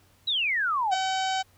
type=exponential sweep; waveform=sine; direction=down; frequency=4001 to 700 Hz; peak=-23 dBFS; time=0.27-0.95 s; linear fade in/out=10 ms
type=harmonic tone; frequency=761 Hz; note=F#5; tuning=48 cents sharp; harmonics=1 / 2 / 3 / 4 / 5 / 6 / 7 / 8 / 9 / 10; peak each=-26 / -34 / -39 / -35 / -38 / -41 / -43 / -47 / -43 / -47 dBFS; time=0.91-1.43 s; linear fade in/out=20 ms
effects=added 94 Hz sine -62 dBFS peak until 1.57 s + pink hiss -62 dBFS RMS until 1.57 s